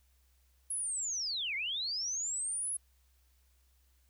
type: linear two-way sweep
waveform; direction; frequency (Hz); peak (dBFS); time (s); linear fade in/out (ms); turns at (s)
sine; down then up; 10760 to 2048 to 10760; -33; 0.7-2.77; 5; 1.55
effects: added 64 Hz sine -66 dBFS peak until 4.09 s + white hiss -74 dBFS RMS until 4.09 s